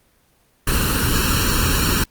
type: noise with comb filter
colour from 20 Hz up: pink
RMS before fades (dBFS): -18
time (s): 0.67-2.04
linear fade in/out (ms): 5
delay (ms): 0.71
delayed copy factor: +0.85
effects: pink hiss -59 dBFS RMS until 2.1 s + Opus 24 kbps